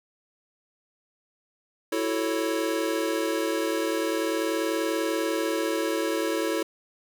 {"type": "chord", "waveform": "square", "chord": "F# minor seventh", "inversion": "third", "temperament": "equal", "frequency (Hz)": [329.6, 370, 440, 554.4], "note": ["E4", "F#4", "A4", "C#5"], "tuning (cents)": [0, 0, 0, 0], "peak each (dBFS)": [-29, -34, -31, -32], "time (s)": [1.92, 6.63], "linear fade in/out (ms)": 5, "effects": []}